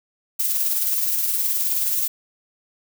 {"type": "noise with tremolo", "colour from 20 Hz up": "violet", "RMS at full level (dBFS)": -20, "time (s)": [0.39, 2.08], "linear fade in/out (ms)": 10, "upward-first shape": "triangle", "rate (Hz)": 19, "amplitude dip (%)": 40, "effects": []}